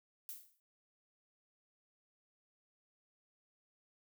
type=noise with exponential decay; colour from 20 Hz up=violet; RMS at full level=-43 dBFS; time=0.29-0.6 s; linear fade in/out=0 ms; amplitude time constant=66 ms; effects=none